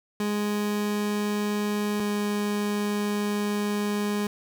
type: tone pair in turn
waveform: 30% pulse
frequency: 207.7 / 206.7 Hz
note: G#3 / G#3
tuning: 0 / -8 cents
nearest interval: unison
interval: 8 cents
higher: first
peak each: -22 dBFS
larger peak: neither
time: 0.2-2 / 2-4.27 s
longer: second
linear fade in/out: 2 ms
effects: none